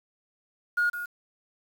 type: tone with echo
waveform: sine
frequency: 1434 Hz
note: F6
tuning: 45 cents sharp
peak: -20 dBFS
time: 0.77-0.9 s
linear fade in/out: 10 ms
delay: 160 ms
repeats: 1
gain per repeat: -11 dB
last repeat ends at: 1.06 s
effects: tanh soft clip ceiling -18 dBFS + 8-bit